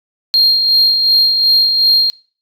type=tone with tremolo; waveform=sine; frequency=4216 Hz; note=C8; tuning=12 cents sharp; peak=-4 dBFS; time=0.34-2.1 s; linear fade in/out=0 ms; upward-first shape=sine; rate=2.7 Hz; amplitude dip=50%; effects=noise-tail reverb RT60 0.4 s tail -22 dB re dry + tanh soft clip ceiling -5 dBFS